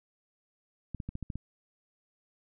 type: clicks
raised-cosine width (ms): 5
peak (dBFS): -24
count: 7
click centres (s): 0.947 / 1.002 / 1.09 / 1.154 / 1.227 / 1.302 / 1.356
effects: none